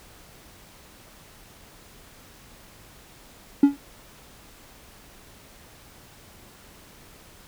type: tone with exponential decay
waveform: triangle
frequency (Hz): 282.3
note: C#4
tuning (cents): +32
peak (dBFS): -5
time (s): 3.63-3.77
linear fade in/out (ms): 5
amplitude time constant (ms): 30
effects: tanh soft clip ceiling -5 dBFS + pink hiss -50 dBFS RMS until 7.47 s